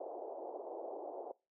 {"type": "band-pass noise", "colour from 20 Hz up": "white", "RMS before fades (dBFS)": -45, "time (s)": [0, 1.32], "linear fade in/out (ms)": 5, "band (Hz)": [340, 780], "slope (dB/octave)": 48, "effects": ["noise-tail reverb RT60 0.3 s tail -24 dB re dry"]}